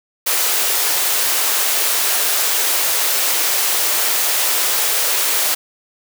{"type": "high-pass noise", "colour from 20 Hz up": "white", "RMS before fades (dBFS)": -17, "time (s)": [0.26, 5.55], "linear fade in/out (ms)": 10, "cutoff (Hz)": 370, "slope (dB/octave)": 24, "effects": []}